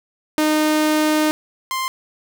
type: tone pair in turn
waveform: sawtooth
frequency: 307.1 / 1048 Hz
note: D#4 / C6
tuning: -23 / +2 cents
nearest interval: octave + major sixth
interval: 2125 cents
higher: second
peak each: -11 / -17 dBFS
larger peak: first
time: 0.38-1.31 / 1.71-1.88 s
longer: first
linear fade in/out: 0 ms
effects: none